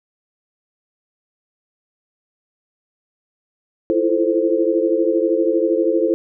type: chord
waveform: sine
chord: F major seventh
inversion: third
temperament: equal with one note detuned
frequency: 329.6 / 342.2 / 440 / 523.3 Hz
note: E4 / F4 / A4 / C5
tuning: 0 / -35 / 0 / 0 cents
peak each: -20 dBFS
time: 3.9-6.14 s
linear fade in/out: 0 ms
effects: none